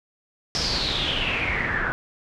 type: noise with low-pass filter sweep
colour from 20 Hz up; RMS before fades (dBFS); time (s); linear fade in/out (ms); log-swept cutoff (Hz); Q
pink; -25; 0.55-1.92; 0; 5400 to 1500; 7.6
effects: none